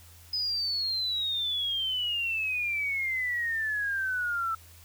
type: exponential sweep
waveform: sine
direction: down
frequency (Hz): 5050 to 1318.5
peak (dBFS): -27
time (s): 0.33-4.55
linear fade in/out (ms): 5
effects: added 84 Hz sine -52 dBFS peak until 4.84 s + white hiss -55 dBFS RMS until 4.84 s